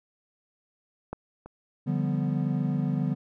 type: clicks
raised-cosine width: 1 ms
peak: -19 / -29 dBFS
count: 2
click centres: 1.13 / 1.46 s
type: chord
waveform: triangle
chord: G dominant seventh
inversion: second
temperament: equal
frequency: 146.83 / 174.61 / 196 / 246.9 Hz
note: D3 / F3 / G3 / B3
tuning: 0 / 0 / 0 / 0 cents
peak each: -26 / -29 / -30 / -29 dBFS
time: 1.86-3.15 s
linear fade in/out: 20 ms
effects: none